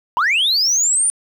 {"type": "linear sweep", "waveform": "sine", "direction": "up", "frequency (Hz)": [900, 9397], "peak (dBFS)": -11, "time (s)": [0.17, 1.1], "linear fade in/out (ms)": 0, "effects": ["tanh soft clip ceiling -12 dBFS", "8-bit"]}